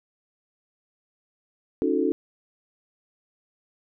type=chord; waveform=sine; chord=D# half-diminished seventh; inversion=third; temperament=equal with one note detuned; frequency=277.2 / 311.1 / 362.8 / 440 Hz; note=C#4 / D#4 / F#4 / A4; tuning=0 / 0 / -34 / 0 cents; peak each=-26 dBFS; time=1.82-2.12 s; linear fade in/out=0 ms; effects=none